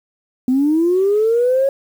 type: linear sweep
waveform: sine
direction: up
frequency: 248.2 to 553 Hz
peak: -11 dBFS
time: 0.48-1.69 s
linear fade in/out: 2 ms
effects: tanh soft clip ceiling -7 dBFS + 7-bit